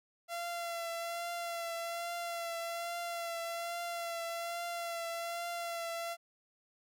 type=tone with vibrato; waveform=sawtooth; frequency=681 Hz; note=F5; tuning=44 cents flat; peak=-33 dBFS; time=0.28-6.17 s; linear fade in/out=50 ms; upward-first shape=triangle; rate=1.2 Hz; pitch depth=26 cents each way; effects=none